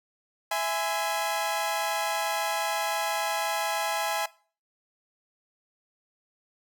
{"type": "chord", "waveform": "sawtooth", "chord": "E augmented", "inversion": "none", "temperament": "equal with one note detuned", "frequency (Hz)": [659.3, 830.6, 1020.8], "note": ["E5", "G#5", "B#5"], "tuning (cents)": [0, 0, -43], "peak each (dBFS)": [-27, -25, -30], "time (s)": [0.51, 4.26], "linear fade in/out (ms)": 5, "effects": ["noise-tail reverb RT60 0.4 s tail -20 dB re dry"]}